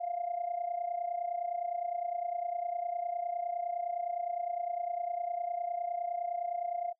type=tone with amplitude modulation; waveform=sine; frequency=698.5 Hz; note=F5; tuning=in tune; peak=-28 dBFS; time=0-6.93 s; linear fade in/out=20 ms; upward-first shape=sine; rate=29.8 Hz; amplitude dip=80%; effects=noise-tail reverb RT60 0.1 s tail -20 dB re dry + tanh soft clip ceiling -25 dBFS